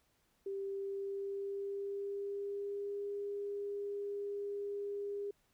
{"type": "tone with pitch glide", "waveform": "sine", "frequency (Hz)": [392.9, 404.9], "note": ["G4", "G#4"], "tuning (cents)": [4, -44], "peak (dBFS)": -37, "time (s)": [0.46, 5.31], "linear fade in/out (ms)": 5, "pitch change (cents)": 52, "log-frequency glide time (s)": [0.63, 3.07], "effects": ["pink hiss -75 dBFS RMS until 5.53 s"]}